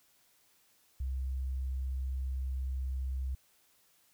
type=tone; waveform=sine; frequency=65.41 Hz; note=C2; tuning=in tune; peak=-32 dBFS; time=1-3.35 s; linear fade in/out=5 ms; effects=white hiss -68 dBFS RMS until 4.13 s